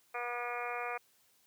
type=harmonic tone; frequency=241.6 Hz; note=B3; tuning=38 cents flat; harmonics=2 / 3 / 4 / 5 / 6 / 7 / 8 / 9 / 10; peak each=-43 / -41 / -46 / -42 / -46 / -49 / -50 / -45 / -44 dBFS; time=0.14-0.98 s; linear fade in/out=10 ms; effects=white hiss -69 dBFS RMS until 1.46 s + high-pass 60 Hz 12 dB/octave